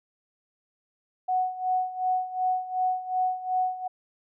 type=tone with tremolo; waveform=sine; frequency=740 Hz; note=F#5; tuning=in tune; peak=-21 dBFS; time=1.28-3.88 s; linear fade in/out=10 ms; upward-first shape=sine; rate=2.7 Hz; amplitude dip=80%; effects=none